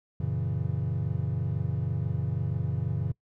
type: chord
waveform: triangle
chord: F# dominant seventh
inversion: none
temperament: equal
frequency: 92.5 / 116.54 / 138.59 / 164.81 Hz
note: F#2 / A#2 / C#3 / E3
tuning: 0 / 0 / 0 / 0 cents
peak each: -31 / -30 / -29 / -33 dBFS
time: 0.2-3.12 s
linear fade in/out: 5 ms
effects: noise-tail reverb RT60 0.1 s tail -22 dB re dry